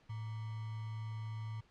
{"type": "tone with sample-and-hold", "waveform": "sine", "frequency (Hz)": 110, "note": "A2", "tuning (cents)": 0, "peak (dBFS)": -39, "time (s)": [0.09, 1.61], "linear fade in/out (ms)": 10, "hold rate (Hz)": 1050, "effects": ["pink hiss -68 dBFS RMS until 1.7 s", "low-pass 4000 Hz 12 dB/octave"]}